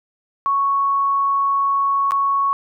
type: tone with dropouts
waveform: sine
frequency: 1108.7 Hz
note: C#6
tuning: in tune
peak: -15 dBFS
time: 0.46-2.53 s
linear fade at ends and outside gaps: 0 ms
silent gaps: 2.109-2.119 s
effects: none